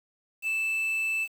triangle tone with quantisation, 2639 Hz, E7, 1 cent sharp, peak -24 dBFS, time 0.42-1.28 s, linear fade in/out 50 ms, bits 8, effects none

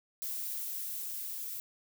violet noise with level ramp, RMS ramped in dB -37 to -40 dBFS, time 0.22-1.6 s, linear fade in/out 0 ms, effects none

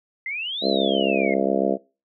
sine exponential two-way sweep, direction up then down, 2026 to 4186 to 2087 Hz, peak -26 dBFS, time 0.26-1.34 s, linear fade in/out 2 ms, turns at 0.67 s
harmonic tone, 67.3 Hz, C2, 49 cents sharp, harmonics 3 / 4 / 5 / 6 / 7 / 8 / 9 / 10, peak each -27 / -27 / -27 / -27 / -27 / -27 / -27 / -27 dBFS, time 0.61-1.78 s, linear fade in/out 50 ms
effects noise-tail reverb RT60 0.3 s tail -22 dB re dry

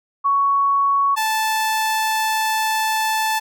sine / sawtooth tone pair in turn, 1115 / 876.5 Hz, C#6 / A5, +10 / -7 cents, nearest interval major third, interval 417 cents, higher first, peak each -14 dBFS, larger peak neither, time 0.24-1.16 / 1.16-3.4 s, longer second, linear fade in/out 20 ms, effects none

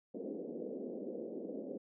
white band-pass noise, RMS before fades -43 dBFS, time 0.14-1.78 s, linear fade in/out 10 ms, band 200 to 530 Hz, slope 48 dB/octave, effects none

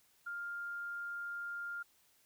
sine tone, 1402 Hz, F6, 6 cents sharp, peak -39 dBFS, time 0.26-1.83 s, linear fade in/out 10 ms, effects white hiss -70 dBFS RMS until 2.25 s

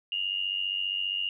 sine tone pair together, 2800 / 2895 Hz, F7 / F#7, +4 / -38 cents, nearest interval minor second, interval 58 cents, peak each -30 / -31 dBFS, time 0.12-1.29 s, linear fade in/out 2 ms, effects none

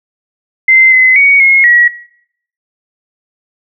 sine tone with pitch steps, 2074 / 2040 / 2240 / 2161 / 1918 Hz, C7 / C7 / C#7 / C#7 / A#6, -16 / -44 / +18 / -45 / +49 cents, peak -3 dBFS, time 0.68-1.88 s, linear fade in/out 5 ms, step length 240 ms, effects noise-tail reverb RT60 0.7 s tail -21 dB re dry

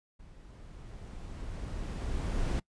brown noise with level ramp, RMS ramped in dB -53 to -29 dBFS, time 0.19-2.6 s, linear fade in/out 10 ms, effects noise-tail reverb RT60 0.1 s tail -23 dB re dry + resampled to 22050 Hz

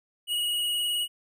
square tone with vibrato, 2900 Hz, F#7, 35 cents flat, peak -26 dBFS, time 0.27-1.08 s, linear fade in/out 50 ms, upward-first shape sine, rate 19 Hz, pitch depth 23 cents each way, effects none

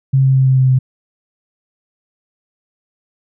sine tone with pitch steps, 134.2 / 133.27 / 132.35 / 131.44 / 130.53 / 129.63 Hz, C3 / C3 / C3 / C3 / C3 / C3, +44 / +32 / +20 / +8 / -4 / -16 cents, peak -8 dBFS, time 0.13-0.79 s, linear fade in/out 10 ms, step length 110 ms, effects none

